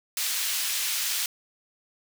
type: high-pass noise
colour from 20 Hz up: pink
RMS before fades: -28 dBFS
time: 0.17-1.26 s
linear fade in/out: 2 ms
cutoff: 2800 Hz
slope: 12 dB/octave
effects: none